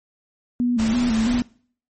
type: tone with vibrato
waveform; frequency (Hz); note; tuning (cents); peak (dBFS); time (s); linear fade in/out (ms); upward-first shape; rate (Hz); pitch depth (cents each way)
sine; 233.1; A#3; 0; -17; 0.6-1.42; 0; square; 3; 78
type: noise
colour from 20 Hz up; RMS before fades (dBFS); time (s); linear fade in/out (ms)
pink; -29; 0.78-1.42; 20
effects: noise-tail reverb RT60 0.5 s tail -22 dB re dry + MP3 32 kbps